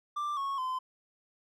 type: tone with pitch steps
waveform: triangle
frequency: 1180 / 1101 / 1027.2 Hz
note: D6 / C#6 / C6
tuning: +8 / -12 / -32 cents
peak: -29 dBFS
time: 0.16-0.79 s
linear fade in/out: 10 ms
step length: 210 ms
effects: none